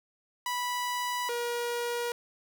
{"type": "tone pair in turn", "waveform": "sawtooth", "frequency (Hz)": [984, 477.7], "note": ["B5", "A#4"], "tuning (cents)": [-7, 42], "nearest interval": "octave + minor second", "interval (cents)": 1251, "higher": "first", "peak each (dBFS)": -26, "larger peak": "neither", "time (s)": [[0.46, 1.29], [1.29, 2.12]], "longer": "neither", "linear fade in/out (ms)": 2, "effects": []}